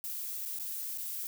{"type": "noise with dropouts", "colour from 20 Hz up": "violet", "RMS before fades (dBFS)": -38, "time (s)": [0.04, 1.27], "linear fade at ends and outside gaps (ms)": 0, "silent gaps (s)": [[0.453, 0.459], [0.588, 0.597], [0.975, 0.982]], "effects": []}